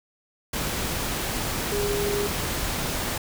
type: tone in noise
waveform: sine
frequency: 408 Hz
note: G#4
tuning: 31 cents flat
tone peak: -25 dBFS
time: 1.72-2.27 s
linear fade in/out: 5 ms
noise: pink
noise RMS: -28 dBFS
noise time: 0.53-3.18 s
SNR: 0 dB
effects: none